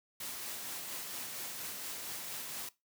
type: noise with tremolo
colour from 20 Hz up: white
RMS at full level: -41 dBFS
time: 0.2-2.69 s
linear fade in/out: 5 ms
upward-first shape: sine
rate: 4.3 Hz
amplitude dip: 25%
effects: noise-tail reverb RT60 0.2 s tail -18 dB re dry + high-pass 100 Hz 12 dB/octave